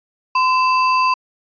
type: tone with sample-and-hold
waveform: sine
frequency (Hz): 1024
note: C6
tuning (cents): -38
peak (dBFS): -12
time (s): 0.35-1.14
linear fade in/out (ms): 5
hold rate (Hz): 3675
effects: resampled to 11025 Hz